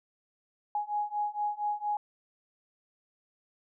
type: beating tone pair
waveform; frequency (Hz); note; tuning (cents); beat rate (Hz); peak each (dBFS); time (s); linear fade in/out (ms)
sine; 830.6 / 834.9; G#5 / G#5; 0 / +9; 4.3; -33 / -32; 0.75-1.97; 2
effects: none